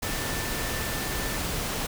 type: tone in noise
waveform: sine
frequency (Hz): 1776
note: A6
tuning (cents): +16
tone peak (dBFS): -39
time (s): 0.03-1.38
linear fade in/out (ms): 10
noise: pink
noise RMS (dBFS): -30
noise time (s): 0.02-1.87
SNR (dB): -12
effects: none